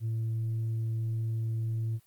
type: tone with tanh clipping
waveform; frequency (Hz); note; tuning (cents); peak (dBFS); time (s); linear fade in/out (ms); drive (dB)
sine; 112.7; A2; +42; -29; 0-2; 50; 1
effects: white hiss -66 dBFS RMS until 2.06 s + Opus 24 kbps